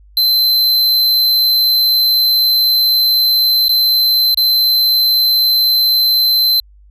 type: tone with dropouts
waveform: square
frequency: 4082 Hz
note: C8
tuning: 44 cents flat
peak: -10 dBFS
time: 0.17-6.6 s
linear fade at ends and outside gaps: 2 ms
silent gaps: 3.683-3.692 / 4.345-4.373 s
effects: added 50 Hz sine -41 dBFS peak until 6.9 s